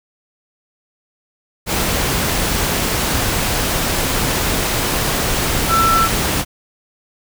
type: tone in noise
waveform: sine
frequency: 1335 Hz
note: E6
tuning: 22 cents sharp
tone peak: -12 dBFS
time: 5.68-6.09 s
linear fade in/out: 50 ms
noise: pink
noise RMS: -18 dBFS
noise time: 1.66-6.45 s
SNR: +3 dB
effects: none